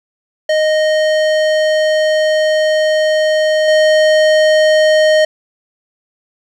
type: tone with level steps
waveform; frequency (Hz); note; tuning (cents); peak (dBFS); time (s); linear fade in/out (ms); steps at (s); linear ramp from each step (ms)
square; 620; D#5; -6; -11 / -8; 0.49-5.25; 5; 3.68; 2
effects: low-pass 5000 Hz 12 dB/octave + 8-bit